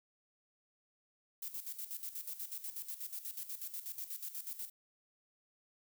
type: noise with tremolo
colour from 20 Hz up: violet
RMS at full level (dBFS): -42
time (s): 1.42-4.7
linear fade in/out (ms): 5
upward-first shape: square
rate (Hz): 8.2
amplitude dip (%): 70
effects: none